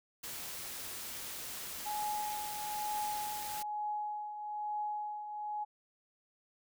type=noise; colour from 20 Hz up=white; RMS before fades=-43 dBFS; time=0.23-3.63 s; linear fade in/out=10 ms
type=tone with tremolo; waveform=sine; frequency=840 Hz; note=G#5; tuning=19 cents sharp; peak=-33 dBFS; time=1.85-5.65 s; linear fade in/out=20 ms; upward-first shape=triangle; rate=1.1 Hz; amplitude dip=60%
effects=none